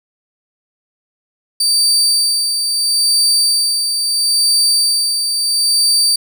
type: tone with tremolo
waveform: 30% pulse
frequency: 4635 Hz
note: D8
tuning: 24 cents flat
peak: -7 dBFS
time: 1.6-6.16 s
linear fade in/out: 5 ms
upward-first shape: sine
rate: 0.75 Hz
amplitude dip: 45%
effects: none